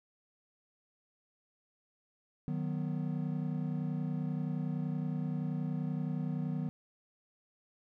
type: chord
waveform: triangle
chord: B major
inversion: first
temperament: equal with one note detuned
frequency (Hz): 154.4 / 185 / 246.9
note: D#3 / F#3 / B3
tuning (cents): -13 / 0 / 0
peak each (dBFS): -33 / -36 / -37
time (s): 2.48-6.69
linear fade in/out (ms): 0
effects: none